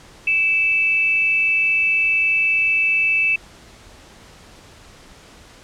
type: tone pair together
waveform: sine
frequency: 2292 / 2637 Hz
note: D7 / E7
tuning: -43 / 0 cents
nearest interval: major second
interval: 243 cents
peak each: -25 / -15 dBFS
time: 0.27-3.36 s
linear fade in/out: 5 ms
effects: pink hiss -45 dBFS RMS until 5.63 s + low-pass 8000 Hz 12 dB/octave